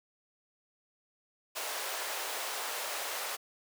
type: high-pass noise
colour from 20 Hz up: pink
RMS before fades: -37 dBFS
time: 1.55-3.37 s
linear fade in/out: 20 ms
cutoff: 510 Hz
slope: 24 dB/octave
effects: none